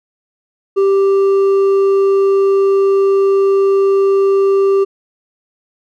sine tone with hard clipping, 392 Hz, G4, in tune, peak -10 dBFS, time 0.76-4.85 s, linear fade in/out 20 ms, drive 4 dB, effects none

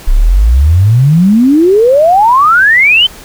sine exponential sweep, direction up, 30.38 to 3136 Hz, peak -3 dBFS, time 0.07-3.07 s, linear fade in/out 10 ms, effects pink hiss -32 dBFS RMS until 3.24 s

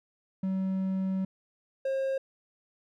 triangle tone pair in turn, 190 / 536.1 Hz, F#3 / C5, +46 / +42 cents, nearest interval octave + tritone, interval 1796 cents, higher second, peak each -25 dBFS, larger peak neither, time 0.43-1.25 / 1.85-2.18 s, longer first, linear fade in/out 5 ms, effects none

